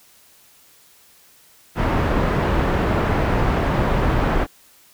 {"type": "low-pass noise", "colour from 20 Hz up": "pink", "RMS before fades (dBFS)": -19, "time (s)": [1.75, 4.47], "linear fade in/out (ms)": 50, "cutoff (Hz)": 1500, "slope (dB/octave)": 12, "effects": ["white hiss -52 dBFS RMS until 4.93 s"]}